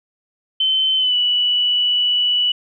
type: tone with pitch glide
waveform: sine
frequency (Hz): 3072 to 2955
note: G7 to F#7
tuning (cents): -36 to -3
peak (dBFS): -14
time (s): 0.6-2.52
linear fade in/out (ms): 5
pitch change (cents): -67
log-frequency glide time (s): 0.97-1.16
effects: none